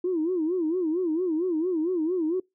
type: tone with vibrato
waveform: sine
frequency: 339.2 Hz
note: E4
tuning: 50 cents sharp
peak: -22 dBFS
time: 0.04-2.4 s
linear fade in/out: 5 ms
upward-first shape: sine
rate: 4.4 Hz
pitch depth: 170 cents each way
effects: noise-tail reverb RT60 0.2 s tail -26 dB re dry + tanh soft clip ceiling -18 dBFS